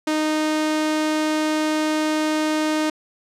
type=tone; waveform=sawtooth; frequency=308.9 Hz; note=D#4; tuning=12 cents flat; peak=-15 dBFS; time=0.07-2.9 s; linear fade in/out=5 ms; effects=low-pass 9000 Hz 12 dB/octave